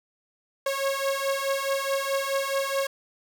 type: beating tone pair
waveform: sawtooth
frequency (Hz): 545 / 549.7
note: C#5 / C#5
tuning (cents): -29 / -15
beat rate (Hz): 4.7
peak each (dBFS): -24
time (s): 0.66-2.87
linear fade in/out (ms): 5
effects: none